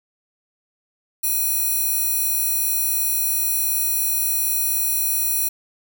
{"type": "tone with high-pass filter", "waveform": "square", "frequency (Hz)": 830.6, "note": "G#5", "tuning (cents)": 0, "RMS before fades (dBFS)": -21, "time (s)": [1.23, 5.49], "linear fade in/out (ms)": 10, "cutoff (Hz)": 12000, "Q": 0.52, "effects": []}